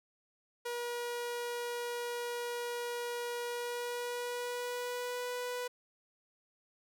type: tone with pitch glide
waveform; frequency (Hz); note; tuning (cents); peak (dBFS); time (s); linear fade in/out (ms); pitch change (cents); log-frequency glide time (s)
sawtooth; 480 to 493.2; B4 to B4; -49 to -2; -32; 0.65-5.68; 10; +47; 3.45-5.29
effects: none